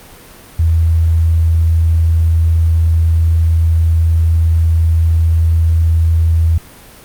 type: tone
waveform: sine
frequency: 82 Hz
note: E2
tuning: 9 cents flat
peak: -8 dBFS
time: 0.59-6.58 s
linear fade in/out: 5 ms
effects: pink hiss -38 dBFS RMS until 7.04 s + Opus 32 kbps